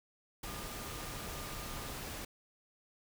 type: tone in noise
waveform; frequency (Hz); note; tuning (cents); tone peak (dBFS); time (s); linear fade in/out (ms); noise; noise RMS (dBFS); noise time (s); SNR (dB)
sine; 1209; D6; +50; -52; 0.45-1.93; 5; pink; -43; 0.43-2.25; -12
effects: none